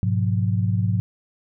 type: chord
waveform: sine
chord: F diminished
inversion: first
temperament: equal with one note detuned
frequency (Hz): 103.83 / 123.47 / 178.59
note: Ab2 / Cb3 / F3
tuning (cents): 0 / 0 / +39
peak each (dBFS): -20 / -25 / -25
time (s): 0.03-1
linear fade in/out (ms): 0
effects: none